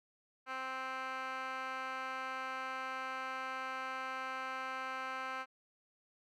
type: tone with band-pass filter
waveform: 15% pulse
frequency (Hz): 261.6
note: C4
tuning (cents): 0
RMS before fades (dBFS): -41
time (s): 0.46-5.46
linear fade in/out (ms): 50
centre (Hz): 1600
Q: 5
effects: none